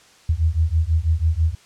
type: beating tone pair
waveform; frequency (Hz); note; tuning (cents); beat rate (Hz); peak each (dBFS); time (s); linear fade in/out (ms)
sine; 77.78 / 83.88; D#2 / E2; 0 / +31; 6.1; -19; 0.29-1.55; 5
effects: white hiss -51 dBFS RMS until 1.65 s + low-pass 7000 Hz 12 dB/octave